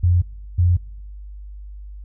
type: tone pair in turn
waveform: sine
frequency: 88.2 / 88.2 Hz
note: F2 / F2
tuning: +18 / +18 cents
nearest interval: unison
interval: 0 cents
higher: neither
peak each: -12 dBFS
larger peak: neither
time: 0.03-0.22 / 0.58-0.77 s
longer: neither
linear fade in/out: 10 ms
effects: noise-tail reverb RT60 1.0 s tail -25 dB re dry + added 50 Hz sine -33 dBFS peak until 2.04 s